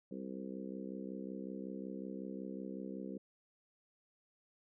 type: harmonic tone with a mistuned harmonic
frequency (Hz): 65.4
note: C2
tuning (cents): 0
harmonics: 3 / 4 / 5 / 6 / 7 / 8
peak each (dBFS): -45 / -47 / -49 / -51 / -52 / -53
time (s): 0.11-3.18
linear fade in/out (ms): 5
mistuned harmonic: 8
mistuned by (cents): -17
effects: none